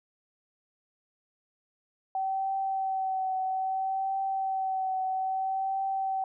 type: tone with vibrato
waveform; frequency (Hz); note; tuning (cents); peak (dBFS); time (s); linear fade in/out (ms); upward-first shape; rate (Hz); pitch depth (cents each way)
sine; 765; G5; -42; -27; 2.15-6.24; 2; triangle; 0.61; 25
effects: none